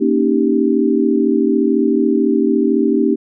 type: chord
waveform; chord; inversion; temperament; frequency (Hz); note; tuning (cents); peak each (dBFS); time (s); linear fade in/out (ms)
sine; Eb dominant seventh; second; equal; 233.1 / 277.2 / 311.1 / 392; Bb3 / Db4 / Eb4 / G4; 0 / 0 / 0 / 0; -17; 0-3.16; 20
effects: none